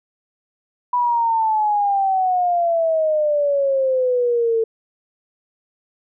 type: exponential sweep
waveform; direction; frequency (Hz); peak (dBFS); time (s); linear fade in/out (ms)
sine; down; 987.8 to 446.4; -15; 0.93-4.64; 5
effects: none